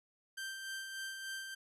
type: tone with tremolo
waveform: sawtooth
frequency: 1568 Hz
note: G6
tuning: in tune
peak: -36 dBFS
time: 0.37-1.55 s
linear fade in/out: 10 ms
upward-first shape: sine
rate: 3.4 Hz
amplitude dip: 40%
effects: resampled to 32000 Hz